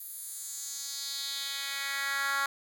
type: tone with high-pass filter sweep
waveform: 10% pulse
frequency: 277.2 Hz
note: C#4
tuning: in tune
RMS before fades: -35 dBFS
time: 0-2.46 s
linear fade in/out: 2 ms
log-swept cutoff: 12000 to 1300 Hz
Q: 2.1
effects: none